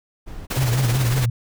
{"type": "noise", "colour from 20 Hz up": "brown", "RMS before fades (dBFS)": -33, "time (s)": [0.26, 0.47], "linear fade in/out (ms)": 20}
{"type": "noise with tremolo", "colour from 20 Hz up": "pink", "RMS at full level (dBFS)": -24, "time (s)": [0.5, 1.26], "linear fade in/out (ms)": 10, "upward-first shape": "triangle", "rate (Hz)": 18, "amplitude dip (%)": 55}
{"type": "tone with vibrato", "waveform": "sine", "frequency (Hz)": 124.6, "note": "B2", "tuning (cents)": 16, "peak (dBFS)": -17, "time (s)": [0.57, 1.3], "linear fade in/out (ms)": 5, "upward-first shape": "sine", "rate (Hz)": 5.4, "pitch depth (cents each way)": 110}
{"effects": []}